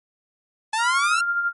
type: exponential sweep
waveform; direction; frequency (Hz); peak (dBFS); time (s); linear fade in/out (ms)
sawtooth; up; 858 to 1383; -17; 0.73-1.21; 5
type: tone with tremolo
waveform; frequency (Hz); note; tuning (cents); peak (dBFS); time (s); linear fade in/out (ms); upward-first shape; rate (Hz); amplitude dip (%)
sine; 1396.9; F6; 0; -18; 0.78-1.53; 50; sine; 12; 45
effects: MP3 48 kbps